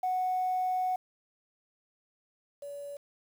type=tone pair in turn; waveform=sine; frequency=739 / 570.9 Hz; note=F#5 / D5; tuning=-2 / -49 cents; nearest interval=major third; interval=447 cents; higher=first; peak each=-26 / -38 dBFS; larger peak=first; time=0.03-0.96 / 2.62-2.97 s; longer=first; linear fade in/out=5 ms; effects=tanh soft clip ceiling -22 dBFS + 9-bit